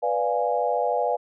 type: chord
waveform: sine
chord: B diminished seventh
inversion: none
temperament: equal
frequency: 493.9 / 587.3 / 698.5 / 830.6 Hz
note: B4 / D5 / F5 / Ab5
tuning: 0 / 0 / 0 / 0 cents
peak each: -26 / -27 / -26 / -27 dBFS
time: 0.02-1.17 s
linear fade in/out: 20 ms
effects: none